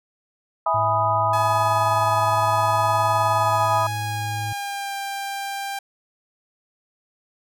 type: chord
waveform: sine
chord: E major seventh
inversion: none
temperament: equal with one note detuned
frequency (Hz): 655.5 / 830.6 / 987.8 / 1244.5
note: E5 / G#5 / B5 / D#6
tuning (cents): -10 / 0 / 0 / 0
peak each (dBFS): -25 / -24 / -22 / -23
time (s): 0.66-3.87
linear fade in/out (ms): 5
type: tone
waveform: triangle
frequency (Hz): 107.4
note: A2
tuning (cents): -41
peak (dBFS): -25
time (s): 0.74-4.53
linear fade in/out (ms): 5
type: tone with pitch glide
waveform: sawtooth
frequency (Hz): 850 to 793.1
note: G#5 to G5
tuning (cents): +40 to +20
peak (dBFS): -23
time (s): 1.33-5.79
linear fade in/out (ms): 5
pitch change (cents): -120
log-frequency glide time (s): 3.39-4.96
effects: none